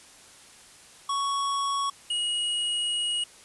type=tone pair in turn; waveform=square; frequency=1114 / 2893 Hz; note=C#6 / F#7; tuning=+8 / -40 cents; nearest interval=octave + perfect fourth; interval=1652 cents; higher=second; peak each=-26 dBFS; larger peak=neither; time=1.09-1.9 / 2.1-3.24 s; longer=second; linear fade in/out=5 ms; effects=white hiss -51 dBFS RMS until 3.44 s + resampled to 24000 Hz